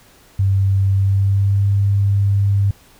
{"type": "tone with pitch glide", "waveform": "sine", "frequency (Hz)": [97.3, 99.8], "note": ["G2", "G2"], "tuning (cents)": [-12, 32], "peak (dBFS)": -12, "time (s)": [0.39, 2.71], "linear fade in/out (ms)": 5, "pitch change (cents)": 44, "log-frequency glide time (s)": [0.95, 1.67], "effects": ["pink hiss -49 dBFS RMS until 2.99 s"]}